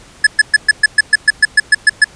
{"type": "tone bursts", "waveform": "square", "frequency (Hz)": 1713, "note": "A6", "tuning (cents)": -47, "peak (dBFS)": -4, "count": 13, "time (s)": [0.24, 2.044], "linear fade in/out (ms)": 5, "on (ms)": 28, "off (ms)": 120, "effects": ["pink hiss -41 dBFS RMS until 2.15 s", "resampled to 22050 Hz"]}